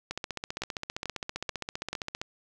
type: two click trains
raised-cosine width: 0.2 ms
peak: -16 / -15 dBFS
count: 33 / 4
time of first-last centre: 0.11-2.215 / 0.62-1.93 s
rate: 15.2 / 2.29 Hz
effects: none

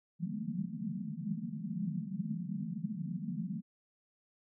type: band-pass noise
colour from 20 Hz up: white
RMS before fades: -38 dBFS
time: 0.19-3.62 s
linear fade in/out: 50 ms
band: 150 to 230 Hz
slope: 96 dB/octave
effects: none

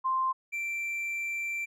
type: tone pair in turn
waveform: sine / triangle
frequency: 1046.5 / 2349 Hz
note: C6 / D7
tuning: 0 / 0 cents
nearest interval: octave + major second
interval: 1400 cents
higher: second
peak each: -25 / -29 dBFS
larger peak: first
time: 0.04-0.33 / 0.52-1.66 s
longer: second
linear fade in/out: 20 ms
effects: none

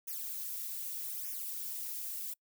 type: noise with flanger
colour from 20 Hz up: violet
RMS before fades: -40 dBFS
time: 0.07-2.34 s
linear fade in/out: 10 ms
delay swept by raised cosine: 0.23 to 4.13 ms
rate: 0.82 Hz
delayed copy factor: -0.95
effects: noise-tail reverb RT60 0.1 s tail -26 dB re dry

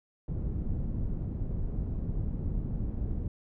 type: low-pass noise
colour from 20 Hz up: pink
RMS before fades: -32 dBFS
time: 0.28-3.28 s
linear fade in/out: 2 ms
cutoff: 190 Hz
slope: 12 dB/octave
effects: none

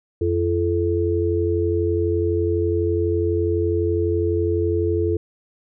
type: tone cluster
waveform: sine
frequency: 88.1 / 340.3 / 432.3 Hz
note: F2 / F4 / A4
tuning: +16 / -45 / -31 cents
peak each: -22 dBFS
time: 0.21-5.17 s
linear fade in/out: 5 ms
effects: none

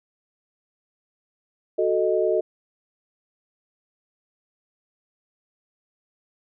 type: chord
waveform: sine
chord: D# diminished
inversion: first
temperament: equal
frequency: 370 / 440 / 622.3 Hz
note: F#4 / A4 / D#5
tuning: 0 / 0 / 0 cents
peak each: -23 dBFS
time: 1.78-2.41 s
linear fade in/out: 10 ms
effects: none

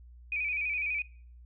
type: tone with vibrato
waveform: sine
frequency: 2395 Hz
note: D7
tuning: 33 cents sharp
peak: -29 dBFS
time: 0.32-1.02 s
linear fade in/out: 2 ms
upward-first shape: square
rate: 12 Hz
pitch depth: 61 cents each way
effects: noise-tail reverb RT60 0.5 s tail -22 dB re dry + added 60 Hz sine -49 dBFS peak until 1.45 s

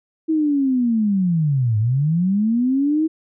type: linear two-way sweep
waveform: sine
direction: down then up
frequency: 323.4 to 103.83 to 323.4 Hz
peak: -15 dBFS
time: 0.28-3.08 s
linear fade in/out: 20 ms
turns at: 1.78 s
effects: none

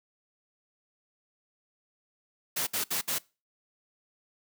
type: noise bursts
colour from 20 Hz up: white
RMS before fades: -30 dBFS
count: 4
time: 2.56-3.186 s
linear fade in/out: 10 ms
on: 110 ms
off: 62 ms
effects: noise-tail reverb RT60 0.3 s tail -23 dB re dry + high-pass 100 Hz 12 dB/octave

